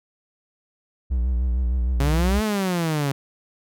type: tone with vibrato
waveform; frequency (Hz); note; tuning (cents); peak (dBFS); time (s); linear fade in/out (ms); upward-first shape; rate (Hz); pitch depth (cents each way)
triangle; 61.74; B1; 0; -17; 1.1-2.41; 20; triangle; 6.5; 100
type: exponential two-way sweep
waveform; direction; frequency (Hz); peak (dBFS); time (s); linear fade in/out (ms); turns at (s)
sawtooth; up then down; 135.7 to 220 to 135.7; -17; 2-3.12; 2; 2.43
effects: none